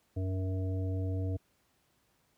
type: harmonic tone with a mistuned harmonic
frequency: 93.5 Hz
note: F#2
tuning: 19 cents sharp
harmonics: 1 / 3 / 5 / 7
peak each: -30 / -40 / -44 / -47 dBFS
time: 0.16-1.37 s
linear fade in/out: 10 ms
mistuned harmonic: 3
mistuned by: +28 cents
effects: pink hiss -72 dBFS RMS until 2.37 s + high-pass 60 Hz 12 dB/octave